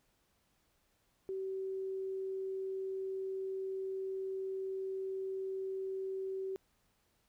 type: tone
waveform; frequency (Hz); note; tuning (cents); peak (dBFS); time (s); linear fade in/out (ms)
sine; 382.7; G4; -42; -36; 1.29-6.56; 0
effects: pink hiss -75 dBFS RMS until 7.28 s